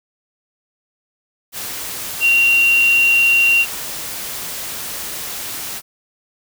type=tone in noise; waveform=sine; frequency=2757 Hz; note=F7; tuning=23 cents flat; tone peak=-10 dBFS; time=2.2-3.66 s; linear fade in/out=50 ms; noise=white; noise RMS=-27 dBFS; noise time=1.52-5.82 s; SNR=+14 dB; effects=none